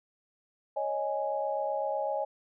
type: chord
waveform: sine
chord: C# suspended second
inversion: none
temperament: equal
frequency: 554.4 / 622.3 / 830.6 Hz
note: C#5 / D#5 / G#5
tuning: 0 / 0 / 0 cents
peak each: -33 dBFS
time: 0.76-2.25 s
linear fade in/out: 10 ms
effects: none